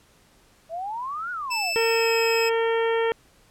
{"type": "exponential two-way sweep", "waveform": "sine", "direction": "up then down", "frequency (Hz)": [634, 1480, 634], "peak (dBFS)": -28, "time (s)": [0.69, 1.74], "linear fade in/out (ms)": 50, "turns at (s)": 1.31}
{"type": "tone with pitch glide", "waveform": "25% pulse", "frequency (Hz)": [2637, 2571], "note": ["E7", "E7"], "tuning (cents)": [0, -44], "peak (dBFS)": -21, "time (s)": [1.5, 2.5], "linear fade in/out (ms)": 20, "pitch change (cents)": -44, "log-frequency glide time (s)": [1.74, 2.11]}
{"type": "harmonic tone", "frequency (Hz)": 456.3, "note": "A#4", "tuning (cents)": -37, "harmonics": [1, 2, 3, 4, 5, 6, 7], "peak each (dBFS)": [-21, -29, -34, -32, -36, -40, -38], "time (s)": [1.76, 3.12], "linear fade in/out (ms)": 0}
{"effects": ["pink hiss -58 dBFS RMS until 3.5 s", "low-pass 12000 Hz 12 dB/octave"]}